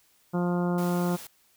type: harmonic tone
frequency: 176.2 Hz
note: F3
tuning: 16 cents sharp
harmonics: 1 / 2 / 3 / 4 / 5 / 6 / 7 / 8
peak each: -25 / -31 / -35 / -37 / -39 / -41 / -42 / -43 dBFS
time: 0.33-1.17 s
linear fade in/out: 20 ms
type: noise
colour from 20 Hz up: white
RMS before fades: -43 dBFS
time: 0.78-1.27 s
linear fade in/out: 2 ms
effects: white hiss -64 dBFS RMS until 1.56 s